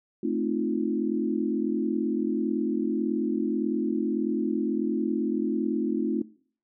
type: chord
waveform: sine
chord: F dominant seventh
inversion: first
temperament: equal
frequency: 220 / 261.6 / 311.1 / 349.2 Hz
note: A3 / C4 / Eb4 / F4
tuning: 0 / 0 / 0 / 0 cents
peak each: -30 dBFS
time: 0.23-6.22 s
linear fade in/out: 5 ms
effects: noise-tail reverb RT60 0.5 s tail -20 dB re dry